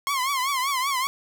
sawtooth tone with vibrato, 1070 Hz, C6, 38 cents sharp, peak -19 dBFS, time 0.07-1.07 s, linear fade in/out 0 ms, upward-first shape triangle, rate 5.2 Hz, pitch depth 140 cents each way, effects none

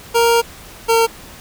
25% pulse tone pair in turn, 466.2 / 456.6 Hz, A#4 / A#4, 0 / -36 cents, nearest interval unison, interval 36 cents, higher first, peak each -7 dBFS, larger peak neither, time 0.14-0.42 / 0.88-1.07 s, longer first, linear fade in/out 20 ms, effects pink hiss -38 dBFS RMS until 1.4 s

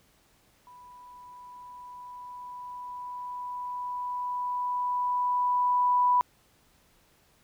sine tone with level ramp, 987.8 Hz, B5, in tune, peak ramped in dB -48 to -19 dBFS, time 0.67-6.21 s, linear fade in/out 0 ms, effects pink hiss -64 dBFS RMS until 7.43 s

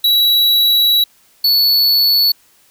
square tone pair in turn, 3907 / 4433 Hz, B7 / C#8, -19 / -1 cents, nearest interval major second, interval 218 cents, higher second, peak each -10 dBFS, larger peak neither, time 0.04-1.04 / 1.44-2.32 s, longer first, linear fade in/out 5 ms, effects white hiss -52 dBFS RMS until 2.7 s

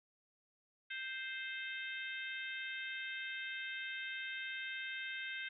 harmonic tone, 523.3 Hz, C5, in tune, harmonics 3 / 4 / 5 / 6 / 7, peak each -44 / -46 / -48 / -50 / -51 dBFS, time 0.9-5.49 s, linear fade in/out 10 ms, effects none

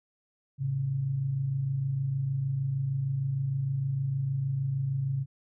sine tone pair together, 110.19 / 136.7 Hz, A2 / C#3, +3 / -24 cents, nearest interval major third, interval 373 cents, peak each -36 / -27 dBFS, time 0.58-5.26 s, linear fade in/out 50 ms, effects none

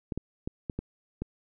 clicks, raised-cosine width 3 ms, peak -19 dBFS, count 6, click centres 0.122 / 0.176 / 0.475 / 0.698 / 0.79 / 1.22 s, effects none

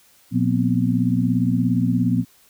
sine tone cluster, 118.6 / 179.1 / 239.4 / 256.4 Hz, A#2 / F3 / A#3 / C4, +30 / +44 / +46 / -35 cents, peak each -22 dBFS, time 0.31-2.25 s, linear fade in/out 50 ms, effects white hiss -55 dBFS RMS until 2.49 s

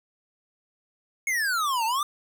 square exponential two-way sweep, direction down then up, 2209 to 868 to 1220 Hz, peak -24 dBFS, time 1.27-2.03 s, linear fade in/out 2 ms, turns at 1.85 s, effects none

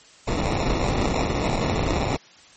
pink noise with sample-and-hold, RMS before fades -23 dBFS, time 0.27-2.17 s, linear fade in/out 10 ms, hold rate 1575 Hz, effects white hiss -50 dBFS RMS until 2.56 s + MP3 32 kbps

